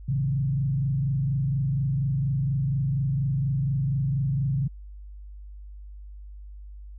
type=tone with frequency modulation; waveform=sine; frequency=136.1 Hz; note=C#3; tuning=31 cents flat; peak=-22 dBFS; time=0.08-4.68 s; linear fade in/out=10 ms; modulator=24.2 Hz; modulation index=0.76; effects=added 50 Hz sine -39 dBFS peak until 6.98 s